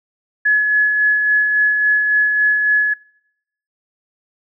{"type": "tone with tremolo", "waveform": "sine", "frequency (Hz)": 1699, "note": "G#6", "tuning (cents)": 39, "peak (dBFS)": -10, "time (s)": [0.45, 2.94], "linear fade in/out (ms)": 10, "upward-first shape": "sine", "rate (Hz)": 3.6, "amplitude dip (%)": 35, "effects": ["noise-tail reverb RT60 0.8 s tail -25 dB re dry"]}